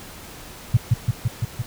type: tone with echo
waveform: sine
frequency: 116.54 Hz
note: A#2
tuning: in tune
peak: -10 dBFS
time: 0.74-0.77 s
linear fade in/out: 5 ms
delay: 170 ms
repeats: 5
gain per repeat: -2 dB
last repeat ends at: 1.62 s
effects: pink hiss -40 dBFS RMS until 1.66 s